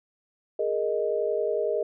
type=chord; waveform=sine; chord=Ab suspended second; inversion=none; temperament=equal; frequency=415.3 / 466.2 / 622.3 Hz; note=Ab4 / Bb4 / Eb5; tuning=0 / 0 / 0 cents; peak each=-28 dBFS; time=0.59-1.83 s; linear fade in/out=5 ms; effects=none